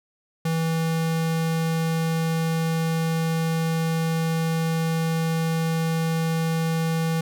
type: tone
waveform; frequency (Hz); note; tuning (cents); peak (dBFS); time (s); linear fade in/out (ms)
square; 163; E3; -19; -22; 0.45-7.21; 5
effects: none